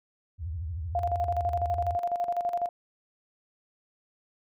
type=tone with vibrato; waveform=sine; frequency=82.4 Hz; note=E2; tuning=in tune; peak=-31 dBFS; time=0.38-1.98 s; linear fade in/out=50 ms; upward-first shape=triangle; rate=13 Hz; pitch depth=270 cents each way
type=tone with tremolo; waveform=sine; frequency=699 Hz; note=F5; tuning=1 cent sharp; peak=-24 dBFS; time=0.95-2.69 s; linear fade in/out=2 ms; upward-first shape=square; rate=12 Hz; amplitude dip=65%
effects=none